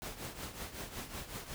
pink noise with tremolo, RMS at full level -41 dBFS, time 0.02-1.54 s, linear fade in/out 0 ms, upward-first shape triangle, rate 5.4 Hz, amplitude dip 75%, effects none

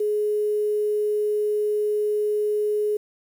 sine tone with quantisation, 420 Hz, G#4, 19 cents sharp, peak -20 dBFS, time 0-2.97 s, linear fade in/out 5 ms, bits 8, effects none

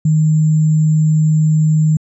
sine tone with sample-and-hold, 155.56 Hz, D#3, in tune, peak -9 dBFS, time 0.05-1.97 s, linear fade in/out 5 ms, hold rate 7350 Hz, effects resampled to 24000 Hz

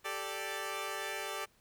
10% pulse chord, G suspended second, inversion none, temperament equal, 392 / 440 / 587.3 Hz, G4 / A4 / D5, 0 / 0 / 0 cents, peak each -33 dBFS, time 0.04-1.46 s, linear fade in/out 20 ms, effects pink hiss -68 dBFS RMS until 1.6 s

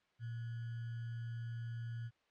sine tone with sample-and-hold, 116.54 Hz, A#2, in tune, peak -40 dBFS, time 0.19-2.11 s, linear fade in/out 50 ms, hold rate 1575 Hz, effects white hiss -75 dBFS RMS until 2.3 s + low-pass 3000 Hz 12 dB/octave

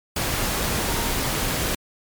sine tone in noise, 932.3 Hz, A#5, in tune, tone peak -34 dBFS, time 0.88-1.13 s, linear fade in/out 5 ms, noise pink, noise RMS -24 dBFS, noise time 0.16-1.75 s, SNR -13 dB, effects MP3 96 kbps

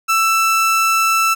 30% pulse tone, 1326 Hz, E6, 10 cents sharp, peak -10 dBFS, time 0.08-1.35 s, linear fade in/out 20 ms, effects none

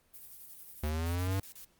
violet noise with tremolo, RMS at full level -48 dBFS, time 0.13-0.91 s, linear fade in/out 20 ms, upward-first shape sine, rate 11 Hz, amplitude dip 40%
square linear sweep, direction up, 74 to 98 Hz, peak -30 dBFS, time 0.83-1.4 s, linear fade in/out 5 ms
blue noise bursts, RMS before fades -49 dBFS, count 5, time 1.06-1.646 s, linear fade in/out 0 ms, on 90 ms, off 34 ms
effects pink hiss -69 dBFS RMS until 1.79 s + Opus 32 kbps

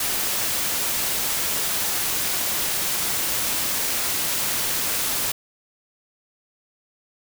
white noise, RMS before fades -24 dBFS, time 0-5.32 s, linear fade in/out 5 ms, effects none

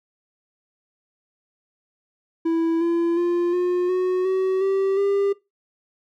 triangle tone with pitch steps, 329.6 / 338.7 / 348 / 357.6 / 367.4 / 377.5 / 387.9 / 398.6 Hz, E4 / E4 / F4 / F4 / F#4 / F#4 / G4 / G4, 0 / +47 / -6 / +41 / -12 / +35 / -18 / +29 cents, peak -16 dBFS, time 2.45-5.33 s, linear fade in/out 10 ms, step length 360 ms, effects noise-tail reverb RT60 0.2 s tail -19 dB re dry

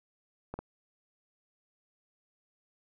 clicks, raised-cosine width 1 ms, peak -24 dBFS, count 2, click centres 0.54 / 0.59 s, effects none

